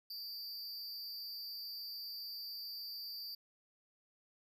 square tone with amplitude modulation, 4696 Hz, D8, 1 cent flat, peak -40 dBFS, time 0.1-3.35 s, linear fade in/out 5 ms, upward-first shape sine, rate 227 Hz, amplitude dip 80%, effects none

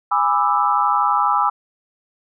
sine chord, E dominant seventh, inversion first, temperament just, 824.1 / 988.9 / 1186.7 / 1318.5 Hz, G#5 / B5 / D6 / E6, -14 / +2 / +18 / 0 cents, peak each -20 dBFS, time 0.11-1.5 s, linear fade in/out 10 ms, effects none

